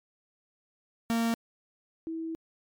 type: tone pair in turn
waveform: 45% pulse / sine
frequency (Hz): 230 / 325.3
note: A#3 / E4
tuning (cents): -23 / -23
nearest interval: tritone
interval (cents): 600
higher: second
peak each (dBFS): -25 / -32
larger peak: first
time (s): 1.1-1.34 / 2.07-2.35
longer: second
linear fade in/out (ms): 0
effects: MP3 96 kbps